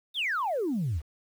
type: exponential sweep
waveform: sine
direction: down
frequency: 3789 to 66.6 Hz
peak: -25 dBFS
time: 0.14-1.02 s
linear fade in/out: 50 ms
effects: tanh soft clip ceiling -23 dBFS + 9-bit